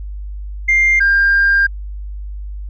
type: tone pair in turn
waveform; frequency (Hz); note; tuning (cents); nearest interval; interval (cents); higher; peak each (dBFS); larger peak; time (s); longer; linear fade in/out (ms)
sine; 2100 / 1599.5; C7 / G6; +6 / +34; perfect fourth; 472; first; -8; neither; 0.68-1 / 1-1.67; second; 10
effects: tanh soft clip ceiling -6 dBFS + added 50 Hz sine -24 dBFS peak until 2.69 s